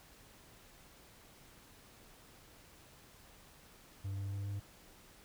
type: tone with pitch steps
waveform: triangle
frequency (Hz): 97.9 / 98.75 / 99.61 / 100.48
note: G2 / G2 / G2 / G2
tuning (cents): -2 / +13 / +28 / +43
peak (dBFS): -35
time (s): 4.04-4.6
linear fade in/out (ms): 10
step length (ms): 140
effects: pink hiss -60 dBFS RMS until 5.24 s